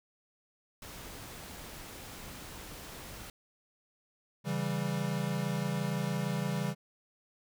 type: noise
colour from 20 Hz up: pink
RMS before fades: -46 dBFS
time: 0.82-3.3 s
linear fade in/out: 2 ms
type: chord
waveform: square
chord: C# diminished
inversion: none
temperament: equal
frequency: 138.59 / 164.81 / 196 Hz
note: C#3 / E3 / G3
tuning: 0 / 0 / 0 cents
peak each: -36 dBFS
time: 4.44-6.75 s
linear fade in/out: 50 ms
effects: none